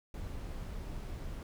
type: noise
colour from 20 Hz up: brown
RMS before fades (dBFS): -41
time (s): 0.14-1.43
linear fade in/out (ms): 2
effects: none